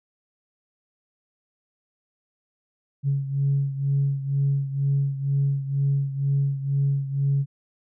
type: beating tone pair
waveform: sine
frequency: 138.59 / 140.69 Hz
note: C#3 / C#3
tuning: 0 / +26 cents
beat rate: 2.1 Hz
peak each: -21 / -26 dBFS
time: 3.03-7.46 s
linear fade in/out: 50 ms
effects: tanh soft clip ceiling -14 dBFS